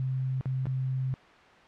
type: tone with dropouts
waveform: sine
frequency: 130.8 Hz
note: C3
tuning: in tune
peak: -27 dBFS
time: 0-1.14 s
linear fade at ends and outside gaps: 0 ms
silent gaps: 0.41-0.457 / 0.656-0.668 s
effects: white hiss -53 dBFS RMS until 1.67 s + low-pass 2000 Hz 12 dB/octave